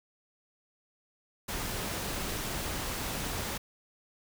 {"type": "noise", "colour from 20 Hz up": "pink", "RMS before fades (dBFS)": -35, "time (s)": [1.48, 3.58], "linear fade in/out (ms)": 10, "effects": []}